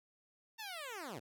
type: linear sweep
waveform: 10% pulse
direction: down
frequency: 913 to 92.5 Hz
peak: -35 dBFS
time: 0.58-1.2 s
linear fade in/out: 20 ms
effects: none